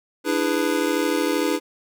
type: chord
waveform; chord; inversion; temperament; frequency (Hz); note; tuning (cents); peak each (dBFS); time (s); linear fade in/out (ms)
square; E dominant seventh; third; just; 296.7 / 329.6 / 412 / 494.4; D4 / E4 / G#4 / B4; +18 / 0 / -14 / +2; -25 / -26 / -27 / -27; 0.24-1.6; 50
effects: none